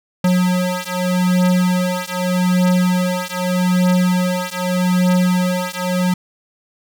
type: beating tone pair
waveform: square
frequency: 180.8 / 181.62 Hz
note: F#3 / F#3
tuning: -40 / -32 cents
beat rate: 0.82 Hz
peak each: -18 / -18 dBFS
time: 0.24-6.14 s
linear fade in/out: 5 ms
effects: none